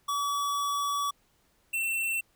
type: tone pair in turn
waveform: square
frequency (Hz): 1141 / 2695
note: C#6 / E7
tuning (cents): +50 / +38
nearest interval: octave + minor third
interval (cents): 1488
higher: second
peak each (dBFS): -28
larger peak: neither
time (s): 0.08-1.11 / 1.73-2.21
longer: first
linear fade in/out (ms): 10
effects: pink hiss -68 dBFS RMS until 2.35 s